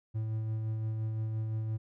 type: tone with tremolo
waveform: triangle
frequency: 110 Hz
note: A2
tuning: in tune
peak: -28 dBFS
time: 0.14-1.78 s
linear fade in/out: 20 ms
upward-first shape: sine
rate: 5.8 Hz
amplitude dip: 25%
effects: none